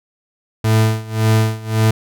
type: tone with tremolo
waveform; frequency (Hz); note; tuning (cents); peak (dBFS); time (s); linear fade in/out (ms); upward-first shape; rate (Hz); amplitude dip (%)
40% pulse; 110.1; A2; +2; -9; 0.64-1.91; 5; sine; 1.8; 90
effects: none